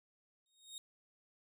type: tone with exponential growth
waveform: 25% pulse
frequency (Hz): 3729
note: A#7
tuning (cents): 0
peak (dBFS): -39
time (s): 0.46-0.78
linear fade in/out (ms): 1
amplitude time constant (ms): 69
effects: none